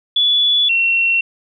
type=tone pair in turn; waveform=sine; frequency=3431 / 2723 Hz; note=A7 / F7; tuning=-44 / -44 cents; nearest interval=major third; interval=400 cents; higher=first; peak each=-11 / -12 dBFS; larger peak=first; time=0.16-0.69 / 0.69-1.21 s; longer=first; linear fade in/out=5 ms; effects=none